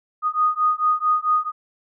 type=beating tone pair; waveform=sine; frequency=1237 / 1241.5 Hz; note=D#6 / D#6; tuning=-10 / -4 cents; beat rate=4.5 Hz; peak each=-20 dBFS; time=0.22-1.52 s; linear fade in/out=50 ms; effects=none